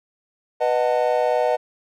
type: chord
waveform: triangle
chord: B dominant seventh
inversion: none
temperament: just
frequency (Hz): 493.9 / 617.4 / 740.8 / 889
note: B4 / D#5 / F#5 / A5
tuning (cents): 0 / -14 / +2 / +18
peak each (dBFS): -20 / -19 / -22 / -25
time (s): 0.6-1.57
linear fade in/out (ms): 20
effects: none